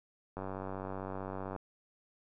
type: click train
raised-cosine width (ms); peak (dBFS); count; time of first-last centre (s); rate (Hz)
1; -26; 115; 0.37-1.562; 95.6
effects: none